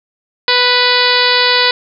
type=harmonic tone; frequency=493.9 Hz; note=B4; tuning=in tune; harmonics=1 / 2 / 3 / 4 / 5 / 6 / 7 / 8 / 9 / 10; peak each=-18 / -17 / -18 / -17 / -20 / -21 / -19 / -16 / -17 / -22 dBFS; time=0.48-1.71 s; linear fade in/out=2 ms; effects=none